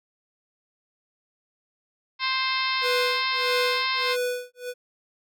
harmonic tone, 524 Hz, C5, 2 cents sharp, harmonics 2 / 3 / 4 / 5 / 6 / 7 / 8 / 9 / 10, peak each -28 / -34 / -29 / -32 / -36 / -32 / -32 / -38 / -35 dBFS, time 2.19-4.17 s, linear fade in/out 50 ms
square tone with tremolo, 493.9 Hz, B4, in tune, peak -24 dBFS, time 2.81-4.74 s, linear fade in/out 50 ms, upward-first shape sine, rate 1.6 Hz, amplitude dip 100%
effects none

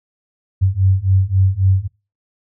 sine beating tone pair, 93.5 / 97.2 Hz, F#2 / G2, +19 / -14 cents, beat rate 3.7 Hz, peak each -15 / -14 dBFS, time 0.61-1.88 s, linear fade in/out 20 ms, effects noise-tail reverb RT60 0.3 s tail -25 dB re dry

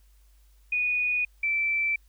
sine tone pair in turn, 2469 / 2330 Hz, D#7 / D7, -14 / -14 cents, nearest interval minor second, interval 100 cents, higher first, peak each -23 dBFS, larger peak neither, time 0.72-1.25 / 1.43-1.96 s, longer neither, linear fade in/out 5 ms, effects added 50 Hz sine -55 dBFS peak until 2.08 s + white hiss -68 dBFS RMS until 2.08 s

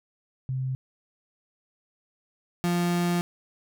sine / 35% pulse tone pair in turn, 130.7 / 174.46 Hz, C3 / F3, -1 / -2 cents, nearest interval perfect fourth, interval 499 cents, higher second, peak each -26 / -21 dBFS, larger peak second, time 0.49-0.75 / 2.64-3.21 s, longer second, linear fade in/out 0 ms, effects none

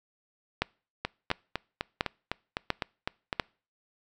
two click trains, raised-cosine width 0.3 ms, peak -9 / -13 dBFS, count 5 / 10, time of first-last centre 0.62-3.398 / 1.05-3.328 s, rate 1.44 / 3.95 Hz, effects noise-tail reverb RT60 0.4 s tail -26 dB re dry

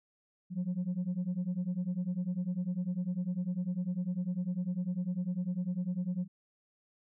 sine beating tone pair, 174.61 / 184.61 Hz, F3 / F#3, 0 / -4 cents, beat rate 10 Hz, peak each -33 / -32 dBFS, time 0.5-6.28 s, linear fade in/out 50 ms, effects tanh soft clip ceiling -28 dBFS

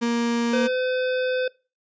35% pulse tone, 235.1 Hz, A#3, 15 cents sharp, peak -19 dBFS, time 0.01-0.68 s, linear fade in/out 20 ms
harmonic tone, 509 Hz, C5, 48 cents flat, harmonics 1 / 3 / 5 / 7 / 9 / 10, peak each -22 / -30 / -36 / -37 / -46 / -46 dBFS, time 0.53-1.48 s, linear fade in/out 5 ms
effects noise-tail reverb RT60 0.3 s tail -22 dB re dry + resampled to 16000 Hz

